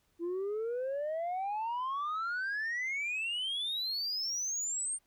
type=exponential sweep; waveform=sine; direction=up; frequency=332.8 to 8870 Hz; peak=-30 dBFS; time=0.19-4.99 s; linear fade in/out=50 ms; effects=tanh soft clip ceiling -31 dBFS + pink hiss -74 dBFS RMS until 5.06 s